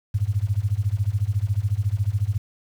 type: tone with tremolo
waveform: sine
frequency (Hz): 102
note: G#2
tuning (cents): -31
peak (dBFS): -16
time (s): 0.14-2.38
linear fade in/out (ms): 10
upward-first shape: sine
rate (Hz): 14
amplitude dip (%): 95
effects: 8-bit